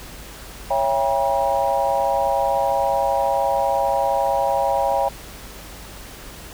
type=chord; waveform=sine; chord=C# diminished seventh; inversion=none; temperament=just; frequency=554.4 / 665.2 / 798.3 / 957.9 Hz; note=C#5 / E5 / G5 / Bb5; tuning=0 / +16 / +31 / +47 cents; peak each=-22 / -24 / -21 / -24 dBFS; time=0.7-5.09 s; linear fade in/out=10 ms; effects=added 50 Hz sine -41 dBFS peak until 6.53 s + pink hiss -39 dBFS RMS until 6.53 s